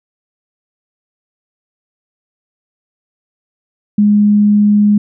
sine tone, 207.4 Hz, G#3, 2 cents flat, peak -6 dBFS, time 3.98-4.98 s, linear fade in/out 5 ms, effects none

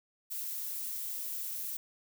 violet noise with ADSR envelope, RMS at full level -36 dBFS, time 0.3-1.77 s, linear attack 23 ms, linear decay 9 ms, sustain -2 dB, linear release 3 ms, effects none

